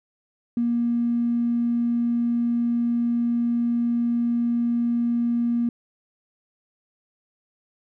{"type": "tone with tanh clipping", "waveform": "triangle", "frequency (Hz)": 236.8, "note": "A#3", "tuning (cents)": 27, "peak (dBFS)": -19, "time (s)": [0.57, 5.69], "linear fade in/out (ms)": 2, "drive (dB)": 2, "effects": []}